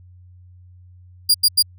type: tone bursts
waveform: sawtooth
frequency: 4816 Hz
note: D8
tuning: 43 cents sharp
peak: -8 dBFS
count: 3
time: 1.29-1.626 s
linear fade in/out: 10 ms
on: 54 ms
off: 87 ms
effects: added 90 Hz sine -43 dBFS peak until 1.78 s